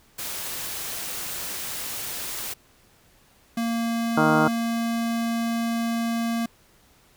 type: noise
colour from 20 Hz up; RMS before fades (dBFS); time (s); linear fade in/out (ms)
white; -32; 0.18-2.54; 10
type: tone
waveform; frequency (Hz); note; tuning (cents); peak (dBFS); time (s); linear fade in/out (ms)
square; 231.1; A#3; -15; -24; 3.57-6.46; 5
type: harmonic tone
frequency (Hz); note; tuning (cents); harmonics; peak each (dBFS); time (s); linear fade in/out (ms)
155.56; D#3; 0; 1 / 2 / 3 / 4 / 5 / 6 / 7 / 8 / 9; -26 / -23 / -27 / -26 / -26 / -28 / -29 / -29 / -24; 4.17-4.48; 5
effects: pink hiss -58 dBFS RMS until 7.16 s